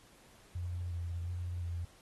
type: tone with vibrato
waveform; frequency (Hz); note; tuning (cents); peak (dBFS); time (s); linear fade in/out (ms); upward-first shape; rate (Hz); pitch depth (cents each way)
sine; 87; F2; -6; -35; 0.55-1.85; 5; square; 1.4; 23
effects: pink hiss -62 dBFS RMS until 2.01 s + AAC 32 kbps